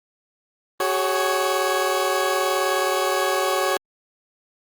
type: chord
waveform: 20% pulse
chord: F# suspended second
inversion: none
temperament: equal with one note detuned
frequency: 376.2 / 415.3 / 554.4 Hz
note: F#4 / G#4 / C#5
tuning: +29 / 0 / 0 cents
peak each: -19 / -22 / -18 dBFS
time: 0.8-3.77 s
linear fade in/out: 2 ms
effects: Opus 32 kbps